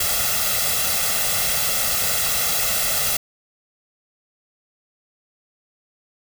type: noise with comb filter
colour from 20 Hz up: white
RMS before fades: -21 dBFS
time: 0-3.17 s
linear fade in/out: 5 ms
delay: 1.5 ms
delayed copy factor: +0.8
effects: none